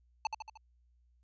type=tone with echo; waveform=square; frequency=877 Hz; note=A5; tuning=6 cents flat; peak=-30 dBFS; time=0.25-0.27 s; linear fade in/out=2 ms; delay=76 ms; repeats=4; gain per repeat=-5 dB; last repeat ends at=0.574 s; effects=added 60 Hz sine -65 dBFS peak until 1.23 s + resampled to 16000 Hz